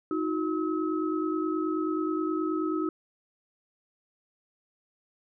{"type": "tone cluster", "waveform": "sine", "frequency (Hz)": [314.5, 363.9, 1284], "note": ["D#4", "F#4", "E6"], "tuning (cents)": [19, -29, -46], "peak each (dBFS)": [-28, -31, -35], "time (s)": [0.11, 2.89], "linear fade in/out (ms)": 2, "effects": []}